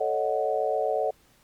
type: chord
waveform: sine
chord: D# half-diminished seventh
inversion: second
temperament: equal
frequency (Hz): 440 / 554.4 / 622.3 / 740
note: A4 / C#5 / D#5 / F#5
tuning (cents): 0 / 0 / 0 / 0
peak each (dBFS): -29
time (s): 0-1.11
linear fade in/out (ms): 10
effects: pink hiss -61 dBFS RMS until 1.43 s + Opus 48 kbps